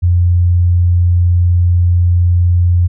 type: tone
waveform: sine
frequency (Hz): 87.9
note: F2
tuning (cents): +12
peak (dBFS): -7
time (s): 0.02-2.88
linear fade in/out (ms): 20
effects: none